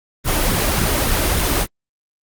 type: noise with flanger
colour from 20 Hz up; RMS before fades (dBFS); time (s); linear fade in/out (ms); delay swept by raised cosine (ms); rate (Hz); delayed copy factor
pink; -17; 0.24-1.67; 50; 0.55 to 3.35; 3.5; +0.5
effects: Opus 24 kbps